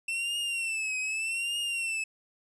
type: tone with vibrato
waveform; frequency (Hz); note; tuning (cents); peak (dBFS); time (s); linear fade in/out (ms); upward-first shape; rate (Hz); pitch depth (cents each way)
45% pulse; 2680; E7; +28; -29; 0.08-2.04; 5; triangle; 0.83; 110
effects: resampled to 24000 Hz